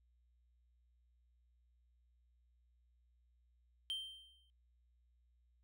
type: tone with exponential decay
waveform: triangle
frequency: 3136 Hz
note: G7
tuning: in tune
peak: -35 dBFS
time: 3.9-4.5 s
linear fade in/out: 0 ms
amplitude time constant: 130 ms
effects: added 60 Hz sine -70 dBFS peak until 5.63 s